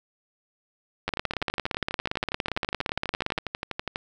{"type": "two click trains", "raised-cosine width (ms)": 0.3, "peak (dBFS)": [-13, -10], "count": [36, 41], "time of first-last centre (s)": [[1.09, 3.959], [1.08, 3.379]], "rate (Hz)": [12.2, 17.4], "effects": []}